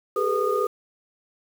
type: tone cluster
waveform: sine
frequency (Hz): 396.3 / 431.4 / 491.5 / 1226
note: G4 / A4 / B4 / D#6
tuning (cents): +19 / -34 / -8 / -26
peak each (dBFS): -26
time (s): 0.16-0.67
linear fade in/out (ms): 5
effects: 7-bit